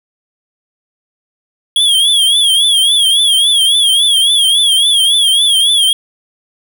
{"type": "tone with vibrato", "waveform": "square", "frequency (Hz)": 3308, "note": "G#7", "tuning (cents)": -8, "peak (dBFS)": -8, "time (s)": [1.76, 5.93], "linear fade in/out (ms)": 2, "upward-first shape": "triangle", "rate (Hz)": 3.6, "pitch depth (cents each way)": 120, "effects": []}